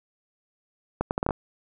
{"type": "accelerating click train", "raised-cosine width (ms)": 1, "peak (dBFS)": -10, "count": 7, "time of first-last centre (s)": [1.01, 1.308], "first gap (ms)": 99, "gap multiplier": 0.71, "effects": []}